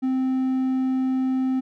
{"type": "tone", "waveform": "triangle", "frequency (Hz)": 260.5, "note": "C4", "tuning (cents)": -7, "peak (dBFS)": -18, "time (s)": [0.02, 1.61], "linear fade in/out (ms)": 20, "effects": []}